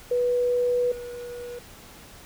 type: tone pair in turn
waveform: sine / triangle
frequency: 490 / 484.4 Hz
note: B4 / B4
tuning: -14 / -34 cents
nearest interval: unison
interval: 20 cents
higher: first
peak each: -20 / -32 dBFS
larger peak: first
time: 0.11-0.92 / 0.92-1.59 s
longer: first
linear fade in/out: 5 ms
effects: pink hiss -47 dBFS RMS until 2.25 s